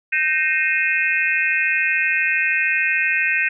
sine tone cluster, 1553 / 1855 / 2134 / 2473 / 2646 Hz, G6 / A#6 / C7 / D#7 / E7, -17 / -9 / +34 / -11 / +6 cents, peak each -23 / -22 / -25 / -21 / -25 dBFS, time 0.12-3.49 s, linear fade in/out 10 ms, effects none

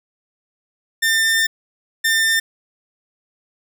sawtooth tone bursts at uneven times, 1799 Hz, A6, 38 cents sharp, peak -11 dBFS, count 2, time 1.02-1.47 / 2.04-2.4 s, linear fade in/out 10 ms, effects none

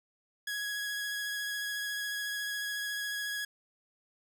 sawtooth tone with vibrato, 1666 Hz, G#6, 5 cents sharp, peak -30 dBFS, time 0.47-3.45 s, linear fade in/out 5 ms, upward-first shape triangle, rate 14 Hz, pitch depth 15 cents each way, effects none

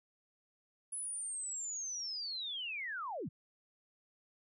sine linear sweep, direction down, 10320 to 98.5 Hz, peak -38 dBFS, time 0.92-3.29 s, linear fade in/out 10 ms, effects none

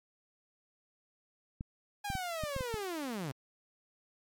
clicks, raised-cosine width 5 ms, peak -26 dBFS, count 7, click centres 1.609 / 2.102 / 2.153 / 2.437 / 2.564 / 2.608 / 2.742 s
sawtooth linear sweep, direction down, 830.6 to 123.47 Hz, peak -32 dBFS, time 2.04-3.32 s, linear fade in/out 10 ms
effects MP3 96 kbps

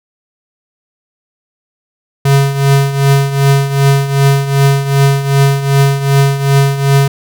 square tone with tremolo, 138.59 Hz, C#3, in tune, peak -5 dBFS, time 2.25-7.08 s, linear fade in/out 5 ms, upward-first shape triangle, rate 2.6 Hz, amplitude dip 75%, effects none

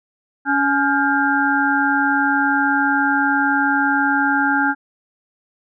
harmonic tone with a mistuned harmonic, 280.7 Hz, C#4, 22 cents sharp, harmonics 1 / 3 / 5 / 6, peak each -20 / -20 / -20 / -20 dBFS, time 0.45-4.75 s, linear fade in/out 50 ms, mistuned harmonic 6, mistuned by -95 cents, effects none

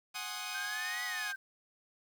10% pulse chord, Ab dominant seventh, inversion third, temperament equal with one note detuned, 740 / 830.6 / 1058.7 / 1244.5 Hz, Gb5 / Ab5 / C6 / Eb6, 0 / 0 / +20 / 0 cents, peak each -35 / -37 / -38 / -34 dBFS, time 0.14-1.33 s, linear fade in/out 20 ms
sine exponential two-way sweep, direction up then down, 1542 to 1975.5 to 1542 Hz, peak -37 dBFS, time 0.54-1.36 s, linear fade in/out 10 ms, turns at 1.04 s
effects 10-bit

